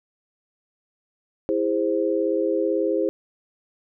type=chord; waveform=sine; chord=E augmented; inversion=none; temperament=equal with one note detuned; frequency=329.6 / 407.9 / 523.3 Hz; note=E4 / G#4 / B#4; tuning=0 / -31 / 0 cents; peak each=-24 dBFS; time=1.49-3.09 s; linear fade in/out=0 ms; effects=none